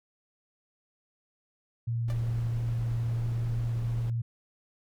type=tone; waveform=sine; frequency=116.54 Hz; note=A#2; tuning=in tune; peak=-27 dBFS; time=1.87-4.22 s; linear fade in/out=10 ms
type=noise; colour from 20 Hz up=brown; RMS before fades=-40 dBFS; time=2.08-4.1 s; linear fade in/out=2 ms
type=tone with exponential decay; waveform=sawtooth; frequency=589 Hz; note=D5; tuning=5 cents sharp; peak=-35 dBFS; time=2.1-2.18 s; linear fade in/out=0 ms; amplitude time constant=16 ms
effects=none